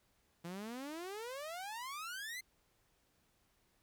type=exponential sweep; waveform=sawtooth; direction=up; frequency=165.6 to 2110 Hz; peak=-39 dBFS; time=0.44-2.41 s; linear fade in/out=10 ms; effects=pink hiss -75 dBFS RMS until 3.82 s